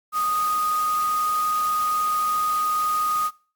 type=tone in noise; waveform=sine; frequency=1241 Hz; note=D#6; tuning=5 cents flat; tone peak=-20 dBFS; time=0.12-3.31 s; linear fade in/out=50 ms; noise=white; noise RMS=-35 dBFS; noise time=0.12-3.31 s; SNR=+12 dB; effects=noise-tail reverb RT60 0.4 s tail -22 dB re dry + MP3 96 kbps